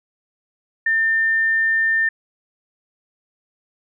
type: tone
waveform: sine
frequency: 1800 Hz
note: A6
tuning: 39 cents sharp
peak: -15 dBFS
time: 0.86-2.09 s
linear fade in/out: 5 ms
effects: none